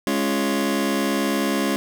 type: chord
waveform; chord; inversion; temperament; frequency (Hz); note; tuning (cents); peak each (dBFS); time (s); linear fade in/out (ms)
sawtooth; Db major; second; just; 207.9 / 277.2 / 346.5; Ab3 / Db4 / F4; +2 / 0 / -14; -20 / -19 / -23; 0.07-1.76; 0
effects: none